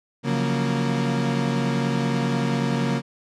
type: chord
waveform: 35% pulse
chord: Gb major seventh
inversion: second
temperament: equal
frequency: 138.59 / 174.61 / 185 / 233.1 Hz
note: Db3 / F3 / Gb3 / Bb3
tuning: 0 / 0 / 0 / 0 cents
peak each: -23 / -28 / -29 / -23 dBFS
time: 0.23-3.02 s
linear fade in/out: 50 ms
effects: low-pass 6000 Hz 12 dB/octave